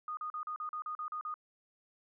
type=tone bursts; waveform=sine; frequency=1233 Hz; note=D#6; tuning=16 cents flat; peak=-36 dBFS; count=10; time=0.08-1.341 s; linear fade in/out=2 ms; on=91 ms; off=39 ms; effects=none